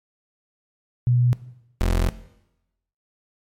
sine / 30% pulse tone pair in turn, 122.5 / 43.31 Hz, B2 / F1, -14 / -14 cents, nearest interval octave + tritone, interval 1800 cents, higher first, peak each -15 dBFS, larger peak neither, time 1.07-1.33 / 1.81-2.09 s, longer second, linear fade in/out 0 ms, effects noise-tail reverb RT60 0.9 s tail -17 dB re dry + MP3 64 kbps

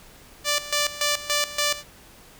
5% pulse tone with tremolo, 587.3 Hz, D5, in tune, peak -9 dBFS, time 0.44-1.84 s, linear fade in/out 50 ms, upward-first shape square, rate 3.5 Hz, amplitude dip 80%, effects pink hiss -49 dBFS RMS until 2.39 s

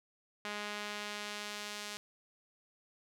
sawtooth tone with band-pass filter sweep, 207.8 Hz, G#3, 1 cent sharp, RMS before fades -42 dBFS, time 0.45-1.97 s, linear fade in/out 0 ms, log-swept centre 2300 to 4900 Hz, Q 0.7, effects none

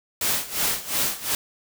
white noise with tremolo, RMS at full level -22 dBFS, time 0.21-1.35 s, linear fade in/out 2 ms, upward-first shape sine, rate 2.8 Hz, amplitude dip 85%, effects none

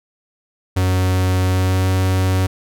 45% pulse tone with pitch glide, 92.6 to 93.68 Hz, F#2 to F#2, +2 to +22 cents, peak -14 dBFS, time 0.76-2.47 s, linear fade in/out 10 ms, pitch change +20 cents, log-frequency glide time 1.45-1.91 s, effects none

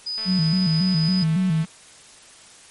sine tone, 4978 Hz, D#8, in tune, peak -25 dBFS, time 0.06-1.24 s, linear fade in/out 10 ms
click train, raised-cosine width 0.3 ms, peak -24 dBFS, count 324, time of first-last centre 0.18-1.648 s, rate 220 Hz
sine tone with vibrato, 172.5 Hz, F3, 21 cents flat, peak -17 dBFS, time 0.25-1.66 s, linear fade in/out 50 ms, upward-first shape square, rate 3.6 Hz, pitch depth 130 cents each way
effects white hiss -47 dBFS RMS until 2.7 s + MP3 48 kbps

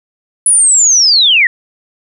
sine linear sweep, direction down, 10050 to 1816 Hz, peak -5 dBFS, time 0.46-1.47 s, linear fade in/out 2 ms, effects none

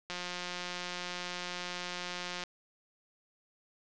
click train, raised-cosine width 0.2 ms, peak -21 dBFS, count 417, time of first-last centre 0.1-2.437 s, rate 178 Hz, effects resampled to 16000 Hz + 8-bit

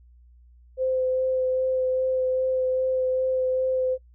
sine tone with vibrato, 516 Hz, C5, 24 cents flat, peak -21 dBFS, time 0.77-3.98 s, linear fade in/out 50 ms, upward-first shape sine, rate 2.5 Hz, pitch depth 11 cents each way, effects noise-tail reverb RT60 0.1 s tail -22 dB re dry + added 60 Hz sine -50 dBFS peak until 4.14 s

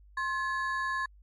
triangle ring-modulated tone, 1385 Hz, F6, 15 cents flat, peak -24 dBFS, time 0.17-1.06 s, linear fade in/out 5 ms, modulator 325 Hz, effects added 50 Hz sine -53 dBFS peak until 1.22 s + MP3 48 kbps

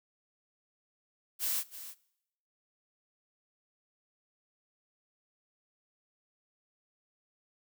blue noise with echo, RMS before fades -32 dBFS, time 1.39-1.64 s, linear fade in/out 50 ms, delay 310 ms, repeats 1, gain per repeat -13 dB, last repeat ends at 1.95 s, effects noise-tail reverb RT60 0.8 s tail -21 dB re dry

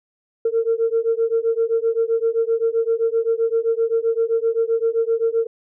sine beating tone pair, 452.7 / 460.4 Hz, A4 / A#4, +49 / -22 cents, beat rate 7.7 Hz, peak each -19 dBFS, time 0.45-5.47 s, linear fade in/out 5 ms, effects tanh soft clip ceiling -10 dBFS

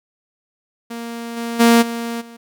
sawtooth tone with level steps, 233.1 Hz, A#3, in tune, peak -23 / -19 / -5 / -19 / -33 dBFS, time 0.9-2.37 s, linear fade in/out 10 ms, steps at 1.36 / 1.59 / 1.81 / 2.2 s, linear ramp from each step 20 ms, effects none

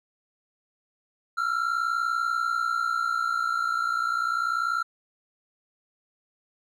triangle tone pair together, 1334 / 1394.3 Hz, E6 / F6, +20 / -3 cents, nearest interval minor second, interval 77 cents, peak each -25 dBFS, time 1.37-4.83 s, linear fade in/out 10 ms, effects none

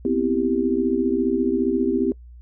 sine chord, C major seventh, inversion third, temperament equal, 246.9 / 261.6 / 329.6 / 392 Hz, B3 / C4 / E4 / G4, 0 / 0 / 0 / 0 cents, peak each -25 / -23 / -24 / -23 dBFS, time 0.05-2.12 s, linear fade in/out 2 ms, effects noise-tail reverb RT60 0.1 s tail -23 dB re dry + added 60 Hz sine -40 dBFS peak until 2.41 s

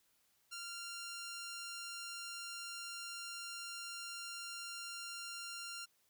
10% pulse tone, 1388 Hz, F6, 11 cents flat, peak -36 dBFS, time 0.51-5.86 s, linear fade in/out 20 ms, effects white hiss -75 dBFS RMS until 6.09 s

